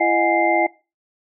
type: tone cluster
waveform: sine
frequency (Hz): 337.7 / 621 / 727 / 824 / 2091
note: E4 / D#5 / F#5 / G#5 / C7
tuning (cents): +42 / -3 / -31 / -14 / -2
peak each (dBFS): -21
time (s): 0-0.67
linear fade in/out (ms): 10
effects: noise-tail reverb RT60 0.3 s tail -22 dB re dry